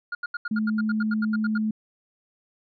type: tone bursts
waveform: triangle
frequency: 1421 Hz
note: F6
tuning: 30 cents sharp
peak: -25 dBFS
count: 14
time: 0.12-1.58 s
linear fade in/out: 5 ms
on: 30 ms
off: 80 ms
type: tone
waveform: sine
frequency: 216.5 Hz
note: A3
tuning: 28 cents flat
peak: -22 dBFS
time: 0.51-1.71 s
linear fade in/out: 5 ms
effects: resampled to 11025 Hz